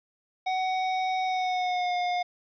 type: tone with pitch glide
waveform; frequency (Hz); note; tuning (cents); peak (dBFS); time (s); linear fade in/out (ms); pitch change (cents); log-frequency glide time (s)
square; 748 to 715; F#5 to F5; +19 to +41; -26; 0.46-2.23; 10; -78; 1.24-1.95
effects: resampled to 11025 Hz + 10-bit